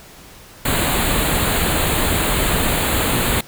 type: band-stop noise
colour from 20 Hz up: pink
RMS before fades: -18 dBFS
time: 0.65-3.41 s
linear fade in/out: 5 ms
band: 4400 to 6900 Hz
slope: 96 dB/octave
effects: pink hiss -42 dBFS RMS until 3.47 s